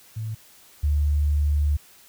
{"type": "tone pair in turn", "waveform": "sine", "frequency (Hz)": [110, 73.42], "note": ["A2", "D2"], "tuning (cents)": [0, 0], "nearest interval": "perfect fifth", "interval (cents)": 700, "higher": "first", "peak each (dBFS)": [-27, -18], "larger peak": "second", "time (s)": [[0.16, 0.35], [0.83, 1.77]], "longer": "second", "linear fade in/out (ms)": 10, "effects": ["white hiss -52 dBFS RMS until 2.08 s"]}